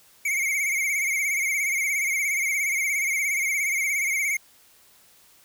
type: tone with vibrato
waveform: square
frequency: 2200 Hz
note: C#7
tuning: 14 cents flat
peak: -23 dBFS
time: 0.25-4.37 s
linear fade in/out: 5 ms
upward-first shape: sine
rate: 17 Hz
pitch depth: 82 cents each way
effects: white hiss -56 dBFS RMS until 5.44 s